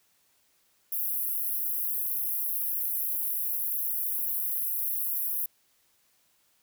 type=high-pass noise; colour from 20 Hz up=pink; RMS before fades=-30 dBFS; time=0.92-5.46 s; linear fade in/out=5 ms; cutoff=11000 Hz; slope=96 dB/octave; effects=white hiss -68 dBFS RMS until 6.62 s